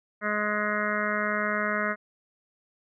harmonic tone, 209.7 Hz, G#3, 17 cents sharp, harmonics 1 / 2 / 3 / 5 / 6 / 7 / 8 / 9 / 10, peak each -33 / -37 / -32 / -37 / -32 / -32 / -35 / -33 / -37 dBFS, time 0.21-1.96 s, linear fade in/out 50 ms, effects none

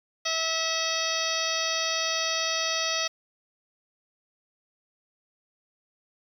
harmonic tone with a mistuned harmonic, 649 Hz, E5, 27 cents flat, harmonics 1 / 2 / 3 / 4 / 5 / 6 / 7 / 8 / 9, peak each -34 / -34 / -34 / -34 / -34 / -34 / -34 / -34 / -34 dBFS, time 0.25-3.08 s, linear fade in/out 10 ms, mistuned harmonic 6, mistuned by -66 cents, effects 9-bit

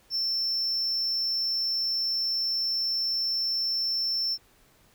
triangle tone, 5370 Hz, E8, 31 cents sharp, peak -24 dBFS, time 0.1-4.38 s, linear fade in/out 50 ms, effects pink hiss -61 dBFS RMS until 4.94 s

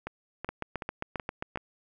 two click trains, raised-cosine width 0.5 ms, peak -20 / -17 dBFS, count 5 / 9, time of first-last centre 0.07-1.574 / 0.49-1.558 s, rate 2.66 / 7.49 Hz, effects none

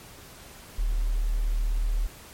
sine tone, 37.98 Hz, D#1, 41 cents flat, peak -22 dBFS, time 0.78-2.07 s, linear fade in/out 10 ms, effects pink hiss -47 dBFS RMS until 2.33 s + MP3 64 kbps

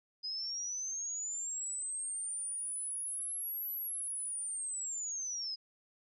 sine linear two-way sweep, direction up then down, 4978 to 11840 to 4978 Hz, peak -36 dBFS, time 0.23-5.56 s, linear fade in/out 20 ms, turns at 3.73 s, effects none

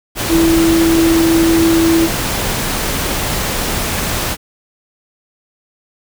sine tone in noise, 329.6 Hz, E4, in tune, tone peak -9 dBFS, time 0.28-2.09 s, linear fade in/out 50 ms, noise pink, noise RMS -18 dBFS, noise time 0.15-4.37 s, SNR +6 dB, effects none

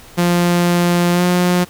sawtooth tone with pitch glide, 174.61 to 178.38 Hz, F3 to F3, 0 to +37 cents, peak -8 dBFS, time 0.17-1.65 s, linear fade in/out 20 ms, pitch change +37 cents, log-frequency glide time 1.12-1.23 s, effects pink hiss -41 dBFS RMS until 1.69 s

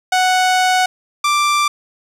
sawtooth tone pair in turn, 740 / 1177.3 Hz, F#5 / D6, 0 / +4 cents, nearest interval minor sixth, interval 804 cents, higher second, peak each -8 / -9 dBFS, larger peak first, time 0.12-0.86 / 1.24-1.68 s, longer first, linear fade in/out 5 ms, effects low-pass 9000 Hz 12 dB/octave + 8-bit

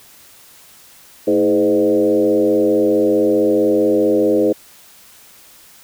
sine tone with frequency modulation, 414.9 Hz, G#4, 2 cents flat, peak -11 dBFS, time 1.27-4.53 s, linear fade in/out 10 ms, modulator 95.4 Hz, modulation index 1.5, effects white hiss -45 dBFS RMS until 5.83 s

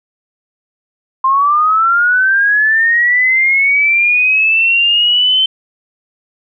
sine linear sweep, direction up, 1046.5 to 3092 Hz, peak -8 dBFS, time 1.24-5.46 s, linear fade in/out 5 ms, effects none

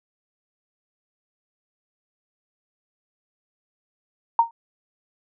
sine tone with exponential decay, 925 Hz, A#5, 14 cents flat, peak -9 dBFS, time 4.39-4.51 s, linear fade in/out 2 ms, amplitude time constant 26 ms, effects none

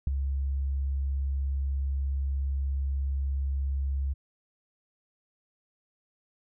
sine tone with ADSR envelope, 68.4 Hz, C#2, 23 cents flat, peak -18 dBFS, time 0.07-4.14 s, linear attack 4 ms, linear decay 6 ms, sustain -8 dB, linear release 18 ms, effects none

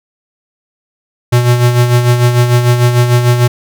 square tone with tremolo, 121.8 Hz, B2, 24 cents flat, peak -5 dBFS, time 1.32-3.48 s, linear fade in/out 10 ms, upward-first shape sine, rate 6.7 Hz, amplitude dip 55%, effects none

